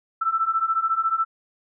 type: beating tone pair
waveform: sine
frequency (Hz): 1318.5 / 1332.5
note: E6 / E6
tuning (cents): 0 / +18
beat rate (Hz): 14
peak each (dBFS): -24 / -22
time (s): 0.21-1.25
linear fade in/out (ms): 10
effects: none